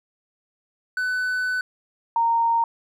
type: tone pair in turn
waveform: triangle / sine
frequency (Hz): 1500 / 924.6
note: F#6 / A#5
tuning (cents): +23 / -14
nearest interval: minor sixth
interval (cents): 837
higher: first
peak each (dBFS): -20 / -17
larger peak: second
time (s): 0.97-1.61 / 2.16-2.64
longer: first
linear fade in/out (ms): 2
effects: none